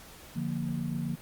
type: chord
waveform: sine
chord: Bb major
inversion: first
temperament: equal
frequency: 146.83 / 174.61 / 233.1 Hz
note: D3 / F3 / Bb3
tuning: 0 / 0 / 0 cents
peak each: -34 dBFS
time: 0.35-1.16 s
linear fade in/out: 20 ms
effects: pink hiss -50 dBFS RMS until 1.21 s + Opus 48 kbps